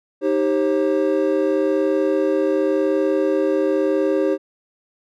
triangle chord, C minor, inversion first, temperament equal with one note detuned, 311.1 / 392 / 537 Hz, Eb4 / G4 / C5, 0 / 0 / +45 cents, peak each -19 / -18 / -19 dBFS, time 0.21-4.38 s, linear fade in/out 50 ms, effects none

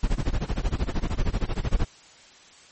brown noise with tremolo, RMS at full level -21 dBFS, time 0.03-1.85 s, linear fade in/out 2 ms, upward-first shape sine, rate 13 Hz, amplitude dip 95%, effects white hiss -51 dBFS RMS until 2.71 s + MP3 32 kbps

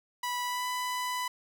sawtooth tone with pitch glide, 983 to 996.7 Hz, B5 to B5, -8 to +16 cents, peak -27 dBFS, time 0.23-1.28 s, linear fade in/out 5 ms, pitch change +24 cents, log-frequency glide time 0.44-0.67 s, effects none

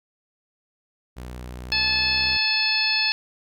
sawtooth tone with pitch glide, 61.74 to 64.36 Hz, B1 to C2, 0 to -28 cents, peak -30 dBFS, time 1.16-2.38 s, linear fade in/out 20 ms, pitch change +72 cents, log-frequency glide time 1.63-2.2 s
harmonic tone, 867 Hz, A5, 26 cents flat, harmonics 1 / 2 / 3 / 4 / 5 / 6, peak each -35 / -30 / -24 / -31 / -23 / -26 dBFS, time 1.72-3.12 s, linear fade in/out 0 ms
effects none

